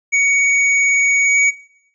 square tone with pitch glide, 2241 to 2255 Hz, C#7 to C#7, +18 to +29 cents, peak -12 dBFS, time 0.12-1.51 s, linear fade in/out 20 ms, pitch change +11 cents, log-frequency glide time 1.23-1.36 s, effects noise-tail reverb RT60 0.7 s tail -19 dB re dry + resampled to 22050 Hz

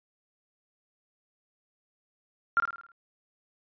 sine tone with echo, 1386 Hz, F6, 14 cents flat, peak -19 dBFS, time 2.57-2.6 s, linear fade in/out 0 ms, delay 53 ms, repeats 6, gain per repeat -6 dB, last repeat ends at 2.918 s, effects resampled to 11025 Hz

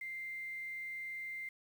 sine tone with quantisation, 2093 Hz, C7, in tune, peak -40 dBFS, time 0.01-1.49 s, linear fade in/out 5 ms, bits 10, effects none

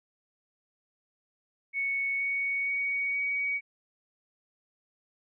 sine tone with pitch steps, 2217 / 2230 / 2243 / 2256 Hz, C#7 / C#7 / C#7 / C#7, 0 / +10 / +20 / +30 cents, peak -27 dBFS, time 1.73-3.61 s, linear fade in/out 50 ms, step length 470 ms, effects none

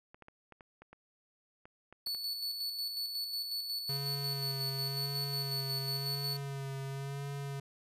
clicks, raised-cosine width 0.5 ms, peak -37 dBFS, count 11, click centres 0.145 / 0.223 / 0.284 / 0.523 / 0.608 / 0.82 / 0.93 / 1.655 / 1.926 / 2.071 / 2.148 s
45% pulse tone with tremolo, 4443 Hz, C#8, 3 cents sharp, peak -33 dBFS, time 2.06-6.37 s, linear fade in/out 5 ms, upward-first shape square, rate 5.5 Hz, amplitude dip 40%
square tone with vibrato, 138.3 Hz, C#3, 4 cents flat, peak -38 dBFS, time 3.89-7.6 s, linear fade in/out 5 ms, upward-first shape sine, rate 0.95 Hz, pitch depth 30 cents each way
effects resampled to 32000 Hz

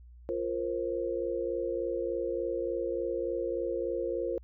sine chord, F suspended fourth, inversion none, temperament equal with one note detuned, 349.2 / 466.2 / 529.6 Hz, F4 / Bb4 / C5, 0 / 0 / +21 cents, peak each -34 dBFS, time 0.29-4.38 s, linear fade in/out 0 ms, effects added 60 Hz sine -49 dBFS peak until 4.43 s

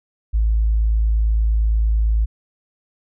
sine tone, 54.4 Hz, A1, 19 cents flat, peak -13 dBFS, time 0.33-2.26 s, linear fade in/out 20 ms, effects tanh soft clip ceiling -9 dBFS

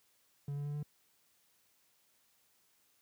triangle tone with pitch steps, 142.3 / 144.04 / 145.79 / 147.57 Hz, C#3 / D3 / D3 / D3, +46 / -33 / -12 / +9 cents, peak -34 dBFS, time 0.48-0.828 s, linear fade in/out 2 ms, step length 87 ms, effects white hiss -72 dBFS RMS until 3.01 s + high-pass 60 Hz 12 dB/octave

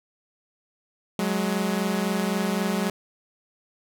sawtooth tone pair together, 186.17 / 210 Hz, F#3 / G#3, +11 / +19 cents, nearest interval major second, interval 208 cents, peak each -22 dBFS, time 1.19-2.9 s, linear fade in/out 2 ms, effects none

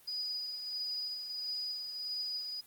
sine tone with tremolo, 4939 Hz, D#8, 14 cents flat, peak -33 dBFS, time 0.07-2.61 s, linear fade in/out 10 ms, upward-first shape sine, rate 1.5 Hz, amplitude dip 35%, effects white hiss -60 dBFS RMS until 2.66 s + Opus 24 kbps

